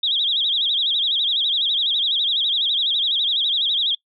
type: tone with vibrato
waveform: sine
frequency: 3520 Hz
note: A7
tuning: in tune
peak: -17 dBFS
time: 0.03-3.95 s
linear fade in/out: 5 ms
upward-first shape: sine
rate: 12 Hz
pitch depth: 180 cents each way
effects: noise-tail reverb RT60 0.1 s tail -24 dB re dry